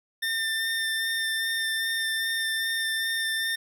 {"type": "tone with vibrato", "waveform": "25% pulse", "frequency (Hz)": 1800, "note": "A6", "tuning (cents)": 39, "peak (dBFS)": -22, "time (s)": [0.22, 3.56], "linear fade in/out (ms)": 10, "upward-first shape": "sine", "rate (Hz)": 2.5, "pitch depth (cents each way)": 13, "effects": []}